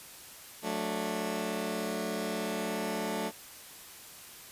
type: chord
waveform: 15% pulse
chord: D major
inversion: first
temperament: just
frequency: 183.54 / 220.2 / 293.7 Hz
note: F#3 / A3 / D4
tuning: -14 / +2 / 0 cents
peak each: -31 / -28 / -32 dBFS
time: 0.62-3.32 s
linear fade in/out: 50 ms
effects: white hiss -49 dBFS RMS until 4.51 s + resampled to 32000 Hz